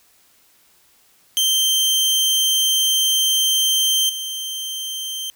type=tone with level steps; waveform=sawtooth; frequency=3136 Hz; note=G7; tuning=in tune; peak=-12 / -22 dBFS; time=1.37-5.3 s; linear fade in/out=0 ms; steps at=4.09 s; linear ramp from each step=5 ms; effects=white hiss -56 dBFS RMS until 5.35 s